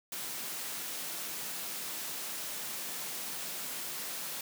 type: high-pass noise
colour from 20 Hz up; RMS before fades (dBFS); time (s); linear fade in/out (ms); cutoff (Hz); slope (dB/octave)
white; -39; 0.12-4.41; 2; 130; 96
effects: none